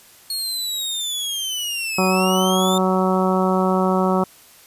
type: linear two-way sweep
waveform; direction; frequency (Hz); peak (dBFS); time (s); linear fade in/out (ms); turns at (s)
sawtooth; down then up; 4329 to 2470 to 3622; -20; 0.3-2.78; 2; 2.06
type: harmonic tone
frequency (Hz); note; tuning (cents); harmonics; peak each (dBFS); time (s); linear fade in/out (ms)
186.9; F#3; +18; 1 / 2 / 3 / 4 / 5 / 6 / 7; -19 / -22 / -24 / -25 / -26 / -27 / -27; 1.98-4.24; 5
effects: white hiss -48 dBFS RMS until 4.66 s + resampled to 32000 Hz